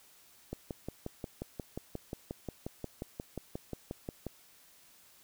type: click train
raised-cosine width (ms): 2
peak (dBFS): -24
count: 22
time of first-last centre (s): 0.53-4.267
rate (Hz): 5.62
effects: white hiss -61 dBFS RMS until 5.23 s